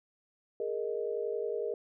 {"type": "chord", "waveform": "sine", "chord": "Ab suspended second", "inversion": "none", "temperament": "equal", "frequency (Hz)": [415.3, 466.2, 622.3], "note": ["Ab4", "Bb4", "Eb5"], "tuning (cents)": [0, 0, 0], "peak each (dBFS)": [-35, -34, -40], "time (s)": [0.6, 1.74], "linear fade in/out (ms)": 2, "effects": []}